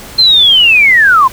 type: linear sweep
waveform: sine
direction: down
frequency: 4186 to 987.8 Hz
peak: -3 dBFS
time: 0.18-1.28 s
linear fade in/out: 10 ms
effects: pink hiss -30 dBFS RMS until 1.32 s